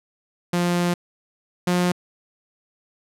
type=tone pair in turn; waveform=sawtooth; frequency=175.2 / 178.16 Hz; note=F3 / F3; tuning=+6 / +35 cents; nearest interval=unison; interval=29 cents; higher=second; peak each=-15 / -14 dBFS; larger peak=second; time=0.53-0.94 / 1.67-1.92 s; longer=first; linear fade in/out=5 ms; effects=low-pass 12000 Hz 12 dB/octave